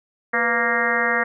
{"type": "harmonic tone with a mistuned harmonic", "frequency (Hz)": 233.1, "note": "A#3", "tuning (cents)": 0, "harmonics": [1, 2, 3, 4, 5, 6, 7, 8, 9], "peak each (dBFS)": [-31, -26, -28, -31, -27, -27, -25, -22, -29], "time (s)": [0.33, 1.24], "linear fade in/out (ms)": 10, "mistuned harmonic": 2, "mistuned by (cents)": 91, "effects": []}